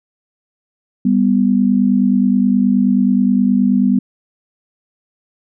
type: tone pair together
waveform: sine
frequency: 198.25 / 247.7 Hz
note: G3 / B3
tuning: +20 / +5 cents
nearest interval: major third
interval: 385 cents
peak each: -13 dBFS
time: 1.05-3.99 s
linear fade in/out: 5 ms
effects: none